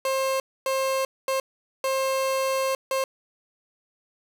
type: tone bursts at uneven times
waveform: 30% pulse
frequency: 532 Hz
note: C5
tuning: 29 cents sharp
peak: -20 dBFS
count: 5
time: 0.05-0.4 / 0.66-1.05 / 1.28-1.4 / 1.84-2.75 / 2.91-3.04 s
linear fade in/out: 2 ms
effects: none